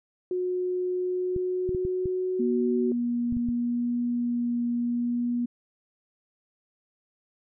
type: tone with pitch glide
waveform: sine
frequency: 363.6 to 371.7 Hz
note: F#4 to F#4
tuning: -30 to +8 cents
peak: -25 dBFS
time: 0.31-2.92 s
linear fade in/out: 2 ms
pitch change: +38 cents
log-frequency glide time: 0.95-2.77 s
type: clicks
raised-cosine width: 5 ms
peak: -22 dBFS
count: 8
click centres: 1.363 / 1.692 / 1.748 / 1.851 / 2.057 / 3.325 / 3.368 / 3.488 s
type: tone with vibrato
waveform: sine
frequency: 240 Hz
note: B3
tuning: 49 cents flat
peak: -24 dBFS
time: 2.39-5.46 s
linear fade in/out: 10 ms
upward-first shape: triangle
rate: 0.77 Hz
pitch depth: 9 cents each way
effects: none